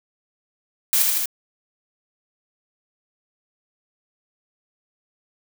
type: noise with echo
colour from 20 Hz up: blue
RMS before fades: -18 dBFS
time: 0.93-1.02 s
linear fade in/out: 0 ms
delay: 79 ms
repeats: 3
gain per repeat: -2 dB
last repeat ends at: 1.257 s
effects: none